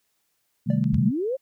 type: chord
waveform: sine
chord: A half-diminished seventh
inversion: first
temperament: equal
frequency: 130.81 / 155.56 / 196 / 220 Hz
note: C3 / Eb3 / G3 / A3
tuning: 0 / 0 / 0 / 0 cents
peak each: -25 dBFS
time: 0.66-1.11 s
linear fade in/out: 20 ms
type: tone with exponential decay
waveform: triangle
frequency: 585 Hz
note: D5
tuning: 7 cents flat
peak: -27 dBFS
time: 0.7-0.89 s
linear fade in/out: 2 ms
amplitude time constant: 41 ms
type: clicks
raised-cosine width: 0.2 ms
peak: -28 dBFS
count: 2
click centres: 0.841 / 0.944 s
type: linear sweep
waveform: sine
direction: up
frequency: 34.78 to 554.4 Hz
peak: -23 dBFS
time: 0.92-1.37 s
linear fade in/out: 20 ms
effects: white hiss -72 dBFS RMS until 1.41 s